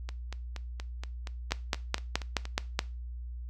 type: two click trains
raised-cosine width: 0.2 ms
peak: -22 / -9 dBFS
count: 11 / 7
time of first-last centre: 0.09-2.454 / 1.52-2.791 s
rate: 4.23 / 4.72 Hz
effects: noise-tail reverb RT60 0.3 s tail -19 dB re dry + added 60 Hz sine -37 dBFS peak until 3.49 s